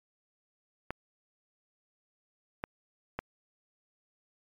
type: clicks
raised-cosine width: 0.5 ms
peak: -18 dBFS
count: 3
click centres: 0.906 / 2.639 / 3.19 s
effects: MP3 96 kbps